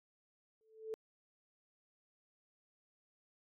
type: tone with exponential growth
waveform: sine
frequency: 440 Hz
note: A4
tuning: in tune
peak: -36 dBFS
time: 0.61-0.94 s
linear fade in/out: 0 ms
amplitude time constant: 71 ms
effects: AAC 48 kbps